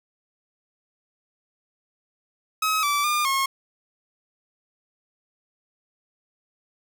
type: tone with pitch steps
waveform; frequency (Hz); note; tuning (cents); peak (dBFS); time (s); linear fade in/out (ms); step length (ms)
sawtooth; 1276 / 1160 / 1205 / 1083; D#6 / D6 / D6 / C#6; +43 / -22 / +44 / -41; -17; 2.62-3.46; 5; 210
effects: none